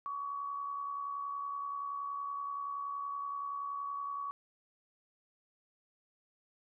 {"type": "tone with amplitude modulation", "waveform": "sine", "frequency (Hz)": 1128, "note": "C#6", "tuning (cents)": 30, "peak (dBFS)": -34, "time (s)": [0.06, 4.31], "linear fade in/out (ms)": 0, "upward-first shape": "sine", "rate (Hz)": 70.6, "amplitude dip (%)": 45, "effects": []}